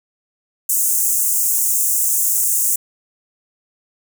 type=high-pass noise; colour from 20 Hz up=pink; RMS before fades=-17 dBFS; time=0.69-2.76 s; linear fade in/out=5 ms; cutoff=6800 Hz; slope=48 dB/octave; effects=none